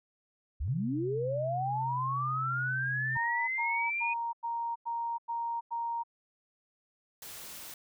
sine linear sweep, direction up, 52.7 to 2489 Hz, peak -30 dBFS, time 0.6-4.14 s, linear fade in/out 10 ms
sine tone, 130.3 Hz, C3, 7 cents flat, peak -35 dBFS, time 0.68-3.17 s, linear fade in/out 0 ms
sine tone bursts, 932.3 Hz, A#5, in tune, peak -31 dBFS, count 7, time 3.15-6.036 s, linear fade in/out 20 ms, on 330 ms, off 96 ms
white noise, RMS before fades -45 dBFS, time 7.22-7.74 s, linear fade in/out 2 ms
effects none

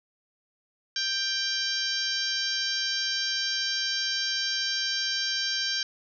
harmonic tone, 787 Hz, G5, 7 cents sharp, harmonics 2 / 3 / 4 / 5 / 6 / 7 / 8, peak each -33 / -41 / -33 / -35 / -32 / -32 / -39 dBFS, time 0.96-5.83 s, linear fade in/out 2 ms, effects none

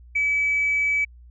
sine tone, 2292 Hz, D7, 43 cents flat, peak -18 dBFS, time 0.15-1.05 s, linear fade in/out 10 ms, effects tanh soft clip ceiling -14 dBFS + added 60 Hz sine -44 dBFS peak until 1.3 s

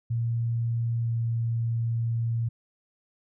sine tone with pitch glide, 116.54 to 115.67 Hz, A#2 to A#2, 0 to -13 cents, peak -24 dBFS, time 0.1-2.49 s, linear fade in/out 10 ms, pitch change -13 cents, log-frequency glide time 1.02-1.1 s, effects none

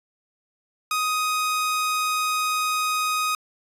sawtooth tone, 1251 Hz, D#6, 9 cents sharp, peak -18 dBFS, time 0.91-3.35 s, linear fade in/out 2 ms, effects resampled to 32000 Hz

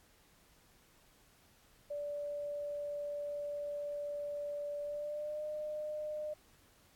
sine tone with pitch glide, 582 to 606 Hz, D5 to D#5, -16 to -46 cents, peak -37 dBFS, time 1.9-6.34 s, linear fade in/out 10 ms, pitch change +70 cents, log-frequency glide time 4.82-5.43 s, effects pink hiss -66 dBFS RMS until 6.95 s + AAC 64 kbps

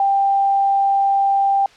sine tone, 790 Hz, G5, 13 cents sharp, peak -13 dBFS, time 0-1.66 s, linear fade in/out 2 ms, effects white hiss -47 dBFS RMS until 1.76 s + low-pass 4000 Hz 12 dB/octave

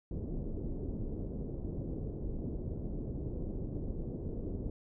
pink low-pass noise, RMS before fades -38 dBFS, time 0.11-4.7 s, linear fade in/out 2 ms, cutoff 440 Hz, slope 24 dB/octave, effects none

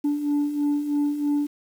sine beating tone pair, 288.7 / 291.8 Hz, D4 / D4, -30 / -11 cents, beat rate 3.1 Hz, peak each -26 / -20 dBFS, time 0.04-1.47 s, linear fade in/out 10 ms, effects tanh soft clip ceiling -18 dBFS + 8-bit

